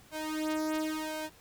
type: tone with flanger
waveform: sawtooth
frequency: 311.1 Hz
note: D#4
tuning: in tune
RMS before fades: -34 dBFS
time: 0.11-1.3 s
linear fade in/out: 50 ms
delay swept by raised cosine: 1.9 to 3.4 ms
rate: 0.95 Hz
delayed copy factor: +0.95
effects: pink hiss -58 dBFS RMS until 1.4 s